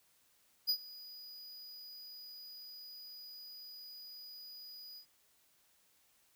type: tone with ADSR envelope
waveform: square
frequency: 4929 Hz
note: D#8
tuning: 17 cents flat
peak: -28 dBFS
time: 0.67-5.06 s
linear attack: 27 ms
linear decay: 73 ms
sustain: -21 dB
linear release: 88 ms
effects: white hiss -71 dBFS RMS until 6.35 s